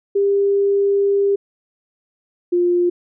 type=tone pair in turn; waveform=sine; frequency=399.4 / 352.1 Hz; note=G4 / F4; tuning=+32 / +14 cents; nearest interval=major second; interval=218 cents; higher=first; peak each=-13 dBFS; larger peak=neither; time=0.15-1.36 / 2.52-2.9 s; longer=first; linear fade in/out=10 ms; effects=none